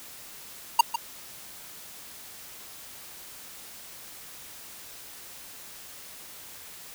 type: tone with echo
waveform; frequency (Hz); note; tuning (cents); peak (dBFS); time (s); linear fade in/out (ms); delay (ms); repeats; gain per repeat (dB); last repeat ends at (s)
square; 932.3; A#5; 0; -13; 0.79-0.81; 5; 150; 1; -11; 0.96
effects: white hiss -45 dBFS RMS until 6.94 s